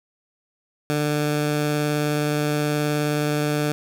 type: tone with vibrato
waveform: 15% pulse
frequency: 148.8 Hz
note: D3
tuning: 23 cents sharp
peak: -14 dBFS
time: 0.9-3.72 s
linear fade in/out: 0 ms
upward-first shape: sine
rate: 19 Hz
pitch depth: 9 cents each way
effects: none